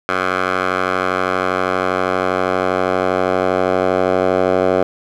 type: tone with band-pass filter sweep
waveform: 10% pulse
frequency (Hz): 92.5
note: F#2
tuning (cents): 0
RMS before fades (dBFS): -17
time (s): 0.09-4.83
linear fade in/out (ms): 0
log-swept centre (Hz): 1300 to 650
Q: 1.6
effects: none